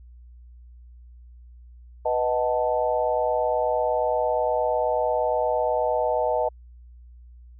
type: chord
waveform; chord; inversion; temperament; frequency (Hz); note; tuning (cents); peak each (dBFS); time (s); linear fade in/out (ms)
sine; B dominant seventh; none; equal; 493.9 / 622.3 / 740 / 880; B4 / D#5 / F#5 / A5; 0 / 0 / 0 / 0; -26 / -24 / -29 / -27; 2.05-6.49; 10
effects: added 60 Hz sine -44 dBFS peak until 7.59 s